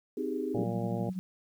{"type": "chord", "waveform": "sine", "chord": "Ab major seventh", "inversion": "first", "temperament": "just", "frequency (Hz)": [259.6, 311.5, 389.3, 415.3], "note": ["C4", "Eb4", "G4", "Ab4"], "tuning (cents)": [-13, 2, -12, 0], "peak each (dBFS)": -36, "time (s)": [0.17, 0.64], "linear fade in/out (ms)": 5}
{"type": "harmonic tone", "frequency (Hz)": 116.54, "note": "A#2", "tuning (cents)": 0, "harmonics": [1, 2, 3, 4, 5, 6, 7], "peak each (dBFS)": [-35, -38, -40, -40, -40, -43, -44], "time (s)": [0.54, 1.1], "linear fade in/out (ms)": 10}
{"type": "tone with tremolo", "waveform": "sine", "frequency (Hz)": 185, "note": "F#3", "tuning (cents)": 0, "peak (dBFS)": -30, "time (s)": [0.58, 1.19], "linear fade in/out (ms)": 0, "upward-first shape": "sine", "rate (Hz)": 12, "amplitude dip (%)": 75}
{"effects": ["10-bit"]}